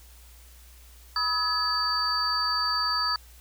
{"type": "tone cluster", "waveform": "sine", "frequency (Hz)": [979, 1272, 1694, 4611], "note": ["B5", "D#6", "G#6", "D8"], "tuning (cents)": [-15, 38, 34, -33], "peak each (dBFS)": [-34, -28, -34, -26], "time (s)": [1.16, 3.16], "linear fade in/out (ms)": 2, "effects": ["added 60 Hz sine -49 dBFS peak until 3.4 s", "white hiss -55 dBFS RMS until 3.4 s"]}